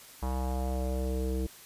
square tone with low-pass filter sweep, 64.5 Hz, C2, 24 cents flat, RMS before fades -31 dBFS, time 0.22-1.47 s, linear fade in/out 10 ms, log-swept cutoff 970 to 390 Hz, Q 3.4, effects white hiss -51 dBFS RMS until 1.65 s + resampled to 32000 Hz

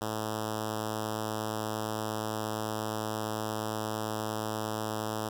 5% pulse tone with notch filter, 108.6 Hz, A2, 22 cents flat, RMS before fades -34 dBFS, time 0.01-5.29 s, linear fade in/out 5 ms, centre 2200 Hz, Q 1.1, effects none

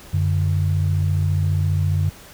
sine tone pair together, 93.2 / 147.95 Hz, F#2 / D3, +13 / +13 cents, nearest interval minor sixth, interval 800 cents, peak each -17 / -21 dBFS, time 0.13-2.1 s, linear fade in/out 10 ms, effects tanh soft clip ceiling -9 dBFS + pink hiss -43 dBFS RMS until 2.33 s

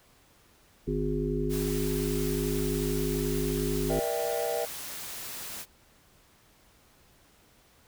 harmonic tone, 51.3 Hz, G#1, 21 cents flat, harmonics 1 / 3 / 5 / 7 / 8, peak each -33 / -33 / -33 / -33 / -33 dBFS, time 0.87-4 s, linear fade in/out 10 ms
white noise, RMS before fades -39 dBFS, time 1.49-5.66 s, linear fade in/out 50 ms
triangle chord, E half-diminished seventh, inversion second, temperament just, 474.7 / 593.3 / 659.3 / 791.1 Hz, Bb4 / D5 / E5 / G5, +31 / +18 / 0 / +16 cents, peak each -30 / -32 / -31 / -34 dBFS, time 3.89-4.66 s, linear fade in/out 20 ms
effects pink hiss -61 dBFS RMS until 7.87 s

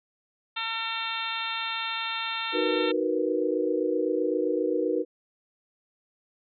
harmonic tone, 452.3 Hz, A4, 48 cents sharp, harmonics 2 / 3 / 4 / 5 / 6 / 7 / 8 / 9, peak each -37 / -35 / -39 / -39 / -35 / -41 / -34 / -42 dBFS, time 0.56-2.92 s, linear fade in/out 10 ms
sine chord, B major seventh, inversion first, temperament equal, 311.1 / 370 / 466.2 / 493.9 Hz, D#4 / F#4 / A#4 / B4, 0 / 0 / 0 / 0 cents, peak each -29 dBFS, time 2.52-5.05 s, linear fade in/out 50 ms
effects none

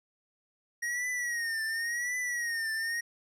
square tone with vibrato, 1881 Hz, A#6, 15 cents sharp, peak -31 dBFS, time 0.82-3.01 s, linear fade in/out 10 ms, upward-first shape triangle, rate 0.92 Hz, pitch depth 110 cents each way, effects low-pass 12000 Hz 12 dB/octave

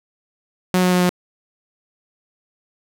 sawtooth tone with pitch steps, 182.9 / 181.64 / 180.38 / 179.14 Hz, F#3 / F#3 / F#3 / F3, -20 / -32 / -44 / +44 cents, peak -10 dBFS, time 0.74-1.092 s, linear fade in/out 0 ms, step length 88 ms, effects none

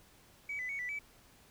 sine tone with pitch steps, 2275 / 2004 / 2228 / 1973 / 2298 Hz, C#7 / B6 / C#7 / B6 / D7, +44 / +25 / +8 / -2 / -38 cents, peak -35 dBFS, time 0.49-0.99 s, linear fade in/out 5 ms, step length 100 ms, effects tanh soft clip ceiling -32 dBFS + pink hiss -62 dBFS RMS until 1.5 s

